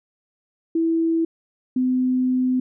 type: tone pair in turn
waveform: sine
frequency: 328.4 / 254.8 Hz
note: E4 / C4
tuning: -6 / -46 cents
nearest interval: major third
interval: 440 cents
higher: first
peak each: -17 dBFS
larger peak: neither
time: 0.75-1.25 / 1.76-2.6 s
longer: second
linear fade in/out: 5 ms
effects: none